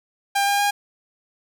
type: tone with pitch steps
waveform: sawtooth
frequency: 799 / 806.4 / 813.9 Hz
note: G5 / G5 / G#5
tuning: +33 / +49 / -35 cents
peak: -14 dBFS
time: 0.35-0.71 s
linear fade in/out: 10 ms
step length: 120 ms
effects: none